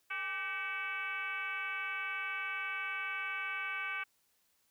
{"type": "tone with frequency modulation", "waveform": "sine", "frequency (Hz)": 1900, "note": "A#6", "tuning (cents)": 33, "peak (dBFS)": -35, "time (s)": [0.1, 4.04], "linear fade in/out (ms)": 10, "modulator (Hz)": 363, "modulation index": 2.1, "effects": ["white hiss -74 dBFS RMS until 4.7 s"]}